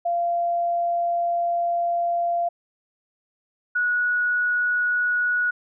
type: tone pair in turn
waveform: sine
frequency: 690 / 1462.1 Hz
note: F5 / F#6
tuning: -21 / -21 cents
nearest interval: octave + minor second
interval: 1300 cents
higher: second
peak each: -20 / -19 dBFS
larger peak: second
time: 0.05-2.49 / 3.75-5.51 s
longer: first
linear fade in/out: 10 ms
effects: none